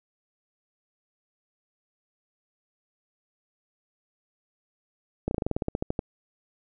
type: slowing click train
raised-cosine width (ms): 2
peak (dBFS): -13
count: 14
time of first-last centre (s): 5.28-5.992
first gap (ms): 31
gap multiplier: 1.09
effects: none